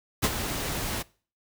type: noise with ADSR envelope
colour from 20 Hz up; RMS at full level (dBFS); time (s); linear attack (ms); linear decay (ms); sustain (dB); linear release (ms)
pink; -22; 0.22-1.03; 23; 44; -9; 18
effects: noise-tail reverb RT60 0.4 s tail -22 dB re dry